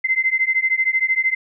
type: beating tone pair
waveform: sine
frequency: 2063 / 2076 Hz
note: C7 / C7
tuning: -25 / -14 cents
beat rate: 13 Hz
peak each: -19 dBFS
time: 0.04-1.35 s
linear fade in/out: 10 ms
effects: none